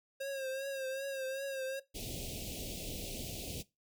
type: tone with vibrato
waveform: square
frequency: 538 Hz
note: C5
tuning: 48 cents sharp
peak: -37 dBFS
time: 0.2-1.8 s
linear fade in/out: 10 ms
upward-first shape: triangle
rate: 2.6 Hz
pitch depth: 56 cents each way
type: band-stop noise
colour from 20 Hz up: pink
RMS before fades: -42 dBFS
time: 1.94-3.63 s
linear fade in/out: 20 ms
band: 670 to 2500 Hz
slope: 48 dB/octave
effects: noise-tail reverb RT60 0.2 s tail -18 dB re dry